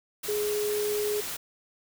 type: tone in noise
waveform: sine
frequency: 418.5 Hz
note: G#4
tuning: 13 cents sharp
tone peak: -26 dBFS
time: 0.28-1.21 s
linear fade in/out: 10 ms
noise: white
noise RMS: -35 dBFS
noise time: 0.23-1.37 s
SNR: +6 dB
effects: none